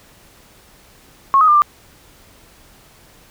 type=tone with pitch steps; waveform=sine; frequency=1092 / 1258 / 1197 / 1184 Hz; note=C#6 / D#6 / D6 / D6; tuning=-26 / +19 / +33 / +14 cents; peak=-8 dBFS; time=1.34-1.62 s; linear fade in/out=0 ms; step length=70 ms; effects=pink hiss -48 dBFS RMS until 3.3 s